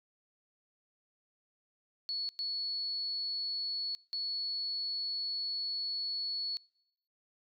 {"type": "tone bursts at uneven times", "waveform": "sine", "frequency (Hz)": 4400, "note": "C#8", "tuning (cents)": -14, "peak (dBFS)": -33, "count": 3, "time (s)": [[2.09, 2.29], [2.39, 3.95], [4.13, 6.57]], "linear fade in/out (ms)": 0, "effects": ["noise-tail reverb RT60 0.8 s tail -25 dB re dry"]}